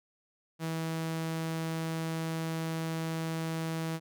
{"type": "tone", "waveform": "sawtooth", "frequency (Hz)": 162.3, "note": "E3", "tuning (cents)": -27, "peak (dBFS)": -28, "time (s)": [0.59, 4], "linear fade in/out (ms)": 50, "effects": []}